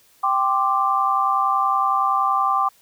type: chord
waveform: sine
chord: G suspended fourth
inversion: none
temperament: just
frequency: 784 / 1045.3 / 1176 Hz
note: G5 / C6 / D6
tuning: 0 / -2 / +2 cents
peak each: -22 / -23 / -19 dBFS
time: 0.23-2.69 s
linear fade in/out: 10 ms
effects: white hiss -56 dBFS RMS until 2.81 s